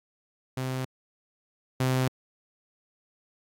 sawtooth tone pair in turn, 129.9 / 129.37 Hz, C3 / C3, -12 / -19 cents, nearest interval unison, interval 7 cents, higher first, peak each -25 / -19 dBFS, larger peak second, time 0.57-0.85 / 1.8-2.08 s, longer neither, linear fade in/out 5 ms, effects AAC 64 kbps

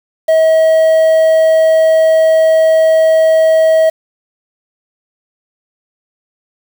triangle tone with quantisation, 640 Hz, D#5, 49 cents sharp, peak -4 dBFS, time 0.28-3.9 s, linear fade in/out 10 ms, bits 5, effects none

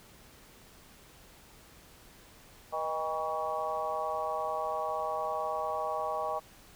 harmonic tone with a mistuned harmonic, 160.4 Hz, E3, 47 cents flat, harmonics 3 / 4 / 5 / 6 / 7, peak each -41 / -35 / -36 / -40 / -36 dBFS, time 2.72-6.4 s, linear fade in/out 20 ms, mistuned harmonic 4, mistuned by -49 cents, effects pink hiss -56 dBFS RMS until 6.75 s

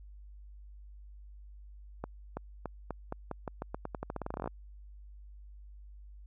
accelerating click train, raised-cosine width 1 ms, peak -22 dBFS, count 24, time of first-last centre 2.04-4.475 s, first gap 330 ms, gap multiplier 0.87, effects added 50 Hz sine -48 dBFS peak until 6.26 s

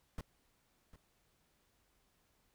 brown noise with echo, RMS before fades -41 dBFS, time 0.18-0.21 s, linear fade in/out 2 ms, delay 750 ms, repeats 1, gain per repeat -15 dB, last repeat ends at 0.96 s, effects pink hiss -75 dBFS RMS until 2.54 s

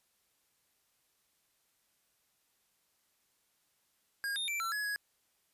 square tone with pitch steps, 1624 / 3661 / 2341 / 1348 / 1687 / 1668 Hz, G#6 / A#7 / D7 / E6 / G#6 / G#6, -39 / -32 / -6 / +38 / +27 / +7 cents, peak -34 dBFS, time 4.24-4.96 s, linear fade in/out 0 ms, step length 120 ms, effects white hiss -75 dBFS RMS until 5.53 s + resampled to 32000 Hz

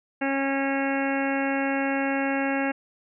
harmonic tone, 273.5 Hz, C#4, 23 cents flat, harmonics 1 / 2 / 3 / 4 / 5 / 6 / 7 / 8 / 9 / 10, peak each -26 / -30 / -31 / -42 / -38 / -32 / -37 / -35 / -42 / -37 dBFS, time 0.21-2.72 s, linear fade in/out 10 ms, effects none

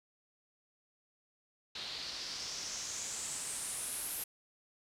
white noise with low-pass filter sweep, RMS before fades -41 dBFS, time 1.75-4.24 s, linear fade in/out 5 ms, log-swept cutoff 3900 to 12000 Hz, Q 4, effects none

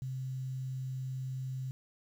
sine tone with quantisation, 130.81 Hz, C3, in tune, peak -35 dBFS, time 0.02-1.71 s, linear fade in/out 0 ms, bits 10, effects none

